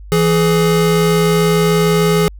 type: tone pair together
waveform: square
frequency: 166.72 / 420.1 Hz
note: E3 / G#4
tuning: +20 / +20 cents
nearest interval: octave + major third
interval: 1600 cents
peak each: -14 dBFS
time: 0.12-2.28 s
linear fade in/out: 0 ms
effects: added 50 Hz sine -31 dBFS peak until 2.39 s